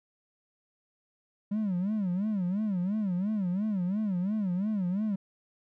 triangle tone with vibrato, 196 Hz, G3, in tune, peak -24 dBFS, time 1.51-5.16 s, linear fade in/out 10 ms, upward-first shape sine, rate 2.9 Hz, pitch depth 190 cents each way, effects tanh soft clip ceiling -21 dBFS

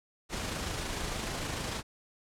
pink noise with amplitude modulation, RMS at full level -34 dBFS, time 0.29-1.83 s, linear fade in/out 50 ms, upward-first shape sine, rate 26.7 Hz, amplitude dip 30%, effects low-pass 9000 Hz 12 dB/octave

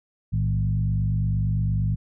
sine tone with frequency modulation, 110 Hz, A2, in tune, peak -20 dBFS, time 0.32-1.96 s, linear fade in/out 20 ms, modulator 48.7 Hz, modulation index 1.1, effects none

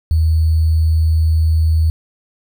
sine tone with sample-and-hold, 79.9 Hz, D#2, 47 cents sharp, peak -10 dBFS, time 0.11-1.9 s, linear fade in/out 0 ms, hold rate 4410 Hz, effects none

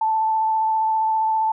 sine tone with vibrato, 880 Hz, A5, in tune, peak -17 dBFS, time 0.01-1.52 s, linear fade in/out 5 ms, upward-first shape sine, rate 15 Hz, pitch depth 13 cents each way, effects none

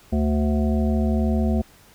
harmonic tone with a mistuned harmonic, 73.9 Hz, D2, 11 cents sharp, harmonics 1 / 3 / 5 / 7 / 9 / 10, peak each -21 / -21 / -31 / -34 / -32 / -37 dBFS, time 0.12-1.62 s, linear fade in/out 10 ms, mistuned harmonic 9, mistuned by -21 cents, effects pink hiss -52 dBFS RMS until 1.94 s

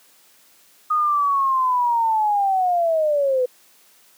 sine linear sweep, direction down, 1244.5 to 493.9 Hz, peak -16 dBFS, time 0.9-3.46 s, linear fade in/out 10 ms, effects white hiss -54 dBFS RMS until 4.17 s + high-pass 200 Hz 12 dB/octave

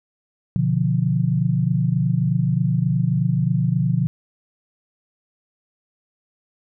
sine chord, B diminished, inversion none, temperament equal, 123.47 / 146.83 / 174.61 Hz, B2 / D3 / F3, 0 / 0 / 0 cents, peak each -21 dBFS, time 0.56-4.07 s, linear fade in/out 0 ms, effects none

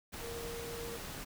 sine tone in noise, 467.1 Hz, A#4, 3 cents sharp, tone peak -42 dBFS, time 0.21-0.98 s, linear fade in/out 20 ms, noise pink, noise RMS -44 dBFS, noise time 0.12-1.25 s, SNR -1 dB, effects none

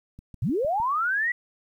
click train, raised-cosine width 5 ms, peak -30 dBFS, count 5, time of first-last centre 0.19-0.801 s, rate 6.55 Hz
sine linear sweep, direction up, 86.9 to 1975.5 Hz, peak -22 dBFS, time 0.42-1.32 s, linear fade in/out 5 ms
effects 10-bit

